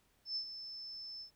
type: tone with ADSR envelope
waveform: sine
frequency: 5274 Hz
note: E8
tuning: in tune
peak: -34 dBFS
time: 0.25-1.31 s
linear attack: 110 ms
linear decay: 85 ms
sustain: -10 dB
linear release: 99 ms
effects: pink hiss -73 dBFS RMS until 1.35 s